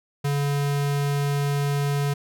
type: tone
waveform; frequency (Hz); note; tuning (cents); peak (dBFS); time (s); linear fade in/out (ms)
square; 142.5; C#3; +48; -22; 0.24-2.14; 10
effects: none